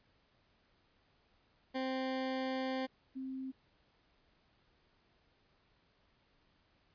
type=tone pair in turn; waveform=20% pulse / sine; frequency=261.6 / 263.3 Hz; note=C4 / C4; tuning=0 / +11 cents; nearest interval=unison; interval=11 cents; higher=second; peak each=-30 / -39 dBFS; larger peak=first; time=1.74-2.87 / 3.15-3.52 s; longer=first; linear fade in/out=20 ms; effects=pink hiss -72 dBFS RMS until 6.94 s + resampled to 11025 Hz